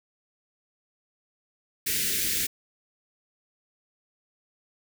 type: band-stop noise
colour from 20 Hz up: white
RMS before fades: -27 dBFS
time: 1.86-2.47 s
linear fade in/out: 10 ms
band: 470 to 1600 Hz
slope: 48 dB/octave
effects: none